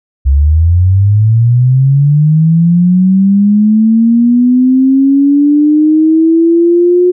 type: linear sweep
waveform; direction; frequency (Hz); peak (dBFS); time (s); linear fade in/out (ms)
sine; up; 65.8 to 361.7; -4; 0.25-7.12; 20
effects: none